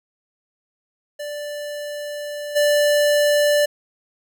square tone with level steps, 587.3 Hz, D5, in tune, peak -28 / -15 dBFS, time 1.19-3.66 s, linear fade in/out 10 ms, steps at 2.55 s, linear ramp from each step 20 ms, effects none

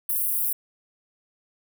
white high-pass noise, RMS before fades -25 dBFS, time 0.09-0.53 s, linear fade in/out 5 ms, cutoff 10000 Hz, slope 48 dB/octave, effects none

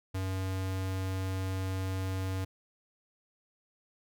square tone, 94.6 Hz, F#2, 39 cents sharp, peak -32 dBFS, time 0.14-2.45 s, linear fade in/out 10 ms, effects none

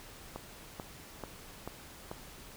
click train, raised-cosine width 1 ms, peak -25 dBFS, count 5, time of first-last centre 0.36-2.114 s, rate 2.28 Hz, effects pink hiss -51 dBFS RMS until 2.56 s

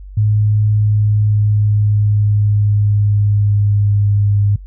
sine tone with pitch glide, 105.6 to 101.83 Hz, G#2 to G#2, +29 to -34 cents, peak -10 dBFS, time 0.17-4.56 s, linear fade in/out 5 ms, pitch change -63 cents, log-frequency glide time 0.7-4.43 s, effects noise-tail reverb RT60 0.1 s tail -22 dB re dry + added 48 Hz sine -30 dBFS peak until 4.66 s

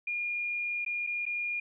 sine tone with dropouts, 2422 Hz, D#7, 47 cents flat, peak -30 dBFS, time 0.07-1.6 s, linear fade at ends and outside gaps 5 ms, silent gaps 0.849-0.862 / 1.067-1.071 / 1.255-1.263 s, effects none

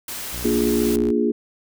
white noise, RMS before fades -31 dBFS, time 0.08-0.96 s, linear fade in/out 2 ms
sawtooth tone with pitch glide, 60.9 to 60.44 Hz, B1 to B1, -24 to -37 cents, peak -27 dBFS, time 0.32-1.12 s, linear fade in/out 20 ms, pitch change -13 cents, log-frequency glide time 0.51-0.83 s
sine chord, Bb dominant seventh, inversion none, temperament equal, 233.1 / 293.7 / 349.2 / 415.3 Hz, Bb3 / D4 / F4 / Ab4, 0 / 0 / 0 / 0 cents, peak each -21 / -24 / -23 / -22 dBFS, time 0.44-1.32 s, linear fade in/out 10 ms
effects none

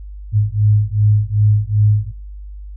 sine beating tone pair, 103.83 / 106.43 Hz, G#2 / G#2, 0 / +43 cents, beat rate 2.6 Hz, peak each -14 dBFS, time 0.32-2.12 s, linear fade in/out 50 ms, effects noise-tail reverb RT60 0.4 s tail -25 dB re dry + added 50 Hz sine -29 dBFS peak until 2.76 s

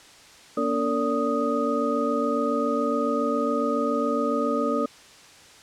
sine tone cluster, 238.5 / 285.7 / 453.6 / 577 / 1245 Hz, A#3 / D4 / A#4 / D5 / D#6, +40 / -48 / -47 / -31 / +1 cents, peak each -28 dBFS, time 0.57-4.86 s, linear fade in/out 5 ms, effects white hiss -49 dBFS RMS until 5.62 s + low-pass 7000 Hz 12 dB/octave

